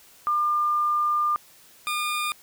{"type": "tone pair in turn", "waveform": ["sine", "20% pulse"], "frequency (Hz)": [1200, 1211.1], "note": ["D6", "D#6"], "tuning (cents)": [37, -47], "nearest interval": "unison", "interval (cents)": 16, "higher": "second", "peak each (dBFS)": -20, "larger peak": "neither", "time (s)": [[0.27, 1.36], [1.87, 2.32]], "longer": "first", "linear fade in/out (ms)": 0, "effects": ["white hiss -53 dBFS RMS until 2.42 s"]}